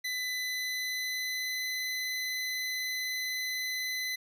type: tone with pitch glide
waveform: 25% pulse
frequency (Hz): 2004 to 2019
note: B6 to B6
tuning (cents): +25 to +38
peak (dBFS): -28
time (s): 0.04-4.16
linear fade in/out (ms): 10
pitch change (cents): +13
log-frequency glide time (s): 0.34-1.66
effects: none